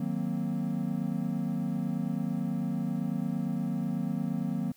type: chord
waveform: triangle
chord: C half-diminished seventh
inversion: first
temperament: equal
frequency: 155.56 / 185 / 233.1 / 261.6 Hz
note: Eb3 / Gb3 / Bb3 / C4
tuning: 0 / 0 / 0 / 0 cents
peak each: -33 / -31 / -31 / -35 dBFS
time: 0-4.72 s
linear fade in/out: 5 ms
effects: white hiss -63 dBFS RMS until 4.76 s